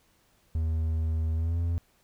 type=tone with pitch glide; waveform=triangle; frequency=80 to 84.76 Hz; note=D#2 to E2; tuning=+49 to +49 cents; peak=-23 dBFS; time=0.55-1.78 s; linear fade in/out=0 ms; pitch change=+100 cents; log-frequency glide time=1.34-1.58 s; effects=pink hiss -66 dBFS RMS until 2.03 s